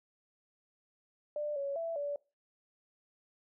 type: tone with pitch steps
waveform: sine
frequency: 594 / 559 / 664 / 576 Hz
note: D5 / C#5 / E5 / D5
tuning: +20 / +14 / +12 / -34 cents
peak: -33 dBFS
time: 1.36-2.16 s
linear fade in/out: 2 ms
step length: 200 ms
effects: noise-tail reverb RT60 0.3 s tail -23 dB re dry